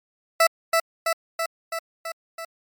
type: tone with echo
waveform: 20% pulse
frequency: 660 Hz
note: E5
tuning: 2 cents sharp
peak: -9 dBFS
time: 0.4-0.47 s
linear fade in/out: 5 ms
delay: 330 ms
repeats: 6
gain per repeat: -3 dB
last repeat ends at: 2.45 s
effects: MP3 96 kbps